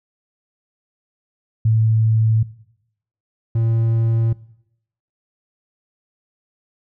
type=tone pair in turn; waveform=sine / triangle; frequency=110.9 / 113.95 Hz; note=A2 / A#2; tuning=+14 / -39 cents; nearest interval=unison; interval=47 cents; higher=second; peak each=-12 / -13 dBFS; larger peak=first; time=1.65-2.43 / 3.55-4.33 s; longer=neither; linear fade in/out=5 ms; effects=noise-tail reverb RT60 0.8 s tail -20 dB re dry